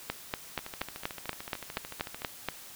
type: two click trains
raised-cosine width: 0.3 ms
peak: -14 / -23 dBFS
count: 11 / 23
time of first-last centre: 0.1-2.487 / 0.59-2.22 s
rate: 4.19 / 13.5 Hz
effects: white hiss -48 dBFS RMS until 2.75 s